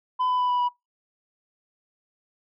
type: tone with pitch steps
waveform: sine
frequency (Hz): 1008 / 1000.5 / 993 / 985.5 / 978.2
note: B5 / B5 / B5 / B5 / B5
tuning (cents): +35 / +22 / +9 / -4 / -17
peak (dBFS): -18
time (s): 0.19-0.69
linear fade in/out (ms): 20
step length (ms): 100
effects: noise-tail reverb RT60 0.2 s tail -25 dB re dry + tanh soft clip ceiling -20 dBFS